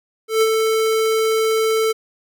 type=tone with ADSR envelope; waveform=square; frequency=442.3 Hz; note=A4; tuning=9 cents sharp; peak=-12 dBFS; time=0.28-1.93 s; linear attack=140 ms; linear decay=41 ms; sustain=-4 dB; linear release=19 ms; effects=none